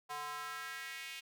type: tone with high-pass filter sweep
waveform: square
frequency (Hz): 147.2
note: D3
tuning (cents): +4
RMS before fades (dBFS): -44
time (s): 0.09-1.21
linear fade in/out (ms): 20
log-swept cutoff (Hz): 880 to 2600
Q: 2.6
effects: none